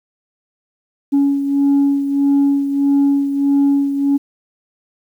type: beating tone pair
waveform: sine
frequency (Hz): 280 / 281.6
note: C#4 / C#4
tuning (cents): +18 / +27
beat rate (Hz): 1.6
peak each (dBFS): -11 / -18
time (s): 1.12-4.18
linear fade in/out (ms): 20
effects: tanh soft clip ceiling -8 dBFS + 8-bit